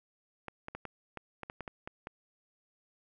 clicks, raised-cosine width 0.5 ms, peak -25 dBFS, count 11, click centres 0.483 / 0.684 / 0.75 / 0.853 / 1.173 / 1.433 / 1.499 / 1.607 / 1.678 / 1.875 / 2.071 s, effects none

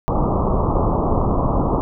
pink low-pass noise, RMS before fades -18 dBFS, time 0.08-1.81 s, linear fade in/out 0 ms, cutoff 1200 Hz, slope 96 dB/octave, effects none

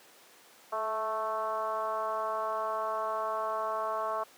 sine tone with frequency modulation, 877 Hz, A5, 6 cents flat, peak -29 dBFS, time 0.72-4.24 s, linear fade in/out 10 ms, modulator 222 Hz, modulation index 1.8, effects pink hiss -56 dBFS RMS until 4.37 s + high-pass 400 Hz 12 dB/octave

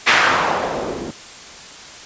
blue noise with low-pass filter sweep, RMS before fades -18 dBFS, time 0.06-1.12 s, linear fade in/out 20 ms, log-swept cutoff 2100 to 280 Hz, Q 1.5, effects white hiss -37 dBFS RMS until 2.05 s + resampled to 16000 Hz

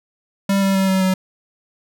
square tone with pitch steps, 196.8 / 194.43 / 192.08 / 189.77 / 187.48 Hz, G3 / G3 / G3 / F#3 / F#3, +7 / -14 / -35 / +44 / +23 cents, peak -15 dBFS, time 0.49-1.14 s, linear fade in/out 5 ms, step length 130 ms, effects none

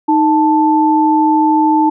sine tone pair together, 311.1 / 880 Hz, D#4 / A5, 0 / 0 cents, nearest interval octave + tritone, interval 1800 cents, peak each -11 dBFS, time 0.08-1.9 s, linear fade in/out 10 ms, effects none

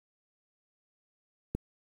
click, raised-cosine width 3 ms, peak -18 dBFS, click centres 1.55 s, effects 8-bit

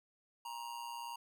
square tone with amplitude modulation, 940 Hz, A#5, 14 cents sharp, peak -40 dBFS, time 0.45-1.16 s, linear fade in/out 5 ms, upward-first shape sine, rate 121 Hz, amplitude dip 65%, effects none

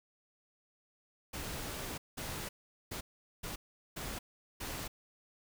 pink noise bursts at uneven times, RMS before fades -41 dBFS, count 6, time 1.33-1.98 / 2.17-2.49 / 2.91-3.01 / 3.43-3.56 / 3.96-4.19 / 4.6-4.88 s, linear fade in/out 10 ms, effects none

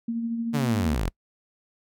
sine tone with tremolo, 231.1 Hz, A#3, 15 cents flat, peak -24 dBFS, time 0.08-0.95 s, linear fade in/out 5 ms, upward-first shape sine, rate 13 Hz, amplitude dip 35%
sawtooth linear sweep, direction down, 152.3 to 34.65 Hz, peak -20 dBFS, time 0.53-1.1 s, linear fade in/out 20 ms
effects noise-tail reverb RT60 0.1 s tail -26 dB re dry

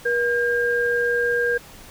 sine tone pair together, 478.7 / 1609 Hz, A#4 / G6, +46 / +45 cents, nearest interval octave + major sixth, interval 2099 cents, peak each -21 dBFS, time 0.05-1.58 s, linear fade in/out 10 ms, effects pink hiss -44 dBFS RMS until 1.9 s

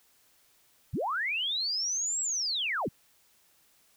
sine linear two-way sweep, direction up then down, 60.1 to 7760 to 60.1 Hz, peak -28 dBFS, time 0.93-2.89 s, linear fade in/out 10 ms, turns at 2.21 s, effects white hiss -65 dBFS RMS until 3.96 s

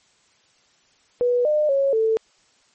sine tone with pitch steps, 488.8 / 604 / 550 / 443.9 Hz, B4 / D5 / C#5 / A4, -18 / +48 / -14 / +15 cents, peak -16 dBFS, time 1.21-2.17 s, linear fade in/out 0 ms, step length 240 ms, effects white hiss -60 dBFS RMS until 2.74 s + MP3 32 kbps

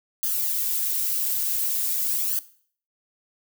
violet noise with flanger, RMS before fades -25 dBFS, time 0.23-2.39 s, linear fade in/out 0 ms, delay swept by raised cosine 0.63 to 4.13 ms, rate 0.46 Hz, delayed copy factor +0.85, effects noise-tail reverb RT60 0.5 s tail -17 dB re dry

